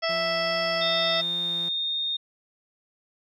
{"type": "harmonic tone", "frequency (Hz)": 659.3, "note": "E5", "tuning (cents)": 0, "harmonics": [1, 2, 3, 4, 5, 7, 8], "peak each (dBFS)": [-27, -32, -31, -36, -34, -36, -31], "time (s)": [0.02, 1.22], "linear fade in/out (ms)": 20}
{"type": "tone with vibrato", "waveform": "sawtooth", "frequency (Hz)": 173.7, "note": "F3", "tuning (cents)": -9, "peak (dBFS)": -34, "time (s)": [0.09, 1.69], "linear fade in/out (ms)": 5, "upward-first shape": "sine", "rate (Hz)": 2.5, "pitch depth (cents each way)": 13}
{"type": "tone with pitch glide", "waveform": "sine", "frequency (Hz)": [3638, 3676], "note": ["A#7", "A#7"], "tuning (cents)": [-43, -25], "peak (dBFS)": -25, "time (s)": [0.81, 2.17], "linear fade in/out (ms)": 10, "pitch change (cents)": 18, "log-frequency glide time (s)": [0.93, 2]}
{"effects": []}